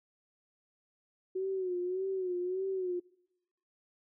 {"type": "tone with vibrato", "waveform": "sine", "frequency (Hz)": 370, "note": "F#4", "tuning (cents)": 0, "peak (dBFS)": -31, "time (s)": [1.35, 3], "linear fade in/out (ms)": 10, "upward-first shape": "sine", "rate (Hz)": 1.7, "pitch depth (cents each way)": 72, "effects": ["noise-tail reverb RT60 0.9 s tail -25 dB re dry"]}